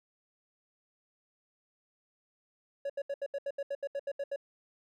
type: tone bursts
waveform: triangle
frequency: 560 Hz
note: C#5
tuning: 18 cents sharp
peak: -30 dBFS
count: 13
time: 2.85-4.361 s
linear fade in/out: 5 ms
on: 47 ms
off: 75 ms
effects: none